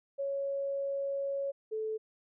sine tone pair in turn, 554.4 / 436.6 Hz, C#5 / A4, 0 / -13 cents, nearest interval major third, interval 413 cents, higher first, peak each -31 / -32 dBFS, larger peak first, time 0.18-1.52 / 1.71-1.98 s, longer first, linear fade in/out 20 ms, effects none

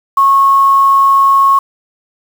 sine tone with quantisation, 1096 Hz, C#6, 20 cents flat, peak -5 dBFS, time 0.17-1.59 s, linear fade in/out 5 ms, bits 5, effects none

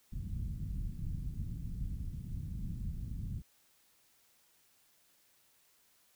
pink low-pass noise, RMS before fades -39 dBFS, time 0.12-3.42 s, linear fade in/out 10 ms, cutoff 180 Hz, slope 24 dB/octave, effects white hiss -69 dBFS RMS until 6.15 s

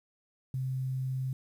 sine tone with quantisation, 130.81 Hz, C3, in tune, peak -30 dBFS, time 0.54-1.33 s, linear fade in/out 2 ms, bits 10, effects none

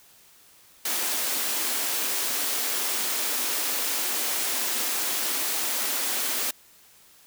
white high-pass noise, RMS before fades -27 dBFS, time 0.85-6.51 s, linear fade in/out 5 ms, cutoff 220 Hz, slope 96 dB/octave, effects white hiss -55 dBFS RMS until 7.26 s

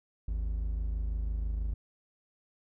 triangle tone pair together, 52.53 / 78.7 Hz, G#1 / D#2, +20 / +20 cents, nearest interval perfect fifth, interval 700 cents, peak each -28 / -39 dBFS, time 0.28-1.74 s, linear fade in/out 5 ms, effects none

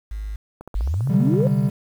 sine tone, 52 Hz, G#1, 3 cents sharp, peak -26 dBFS, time 0.11-0.36 s, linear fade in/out 5 ms
click train, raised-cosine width 1 ms, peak -23 dBFS, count 13, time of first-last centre 0.61-1.405 s, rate 15.1 Hz
sine exponential sweep, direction up, 44.8 to 550 Hz, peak -19 dBFS, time 0.75-1.47 s, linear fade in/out 0 ms
triangle chord, C suspended second, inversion none, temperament equal, 130.81 / 146.83 / 196 Hz, C3 / D3 / G3, 0 / 0 / 0 cents, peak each -19 dBFS, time 1.09-1.7 s, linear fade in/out 10 ms
effects 8-bit

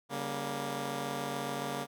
10% pulse chord, G diminished, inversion second, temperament just, 141.12 / 196 / 235.2 Hz, Db3 / G3 / Bb3, +31 / 0 / +16 cents, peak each -30 / -34 / -30 dBFS, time 0.09-1.87 s, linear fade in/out 50 ms, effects none

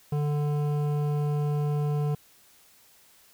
triangle tone with hard clipping, 147.3 Hz, D3, 6 cents sharp, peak -26 dBFS, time 0.12-2.15 s, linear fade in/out 5 ms, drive 16 dB, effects white hiss -58 dBFS RMS until 3.33 s

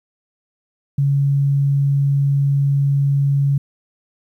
sine tone, 140 Hz, C#3, 18 cents sharp, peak -13 dBFS, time 0.98-3.58 s, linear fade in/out 5 ms, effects 9-bit

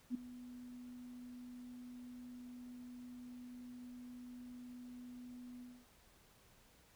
sine tone with ADSR envelope, 246.9 Hz, B3, in tune, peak -33 dBFS, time 0.1-5.87 s, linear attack 47 ms, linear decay 7 ms, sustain -16 dB, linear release 250 ms, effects pink hiss -67 dBFS RMS until 6.95 s

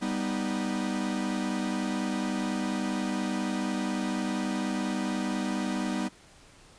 45% pulse chord, G augmented, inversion none, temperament equal with one note detuned, 196.68 / 246.9 / 311.1 Hz, G3 / B3 / D#4, +6 / 0 / 0 cents, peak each -32 / -32 / -34 dBFS, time 0.01-6.09 s, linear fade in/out 20 ms, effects pink hiss -55 dBFS RMS until 6.78 s + resampled to 22050 Hz

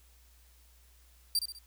sawtooth tone with echo, 4699 Hz, D8, in tune, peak -23 dBFS, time 1.35-1.39 s, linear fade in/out 2 ms, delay 66 ms, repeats 3, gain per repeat -7 dB, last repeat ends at 1.588 s, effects added 60 Hz sine -59 dBFS peak until 1.66 s + white hiss -65 dBFS RMS until 1.66 s

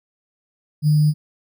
sine tone with sample-and-hold, 151 Hz, D3, 48 cents sharp, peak -12 dBFS, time 0.82-1.14 s, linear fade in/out 50 ms, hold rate 4900 Hz, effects none

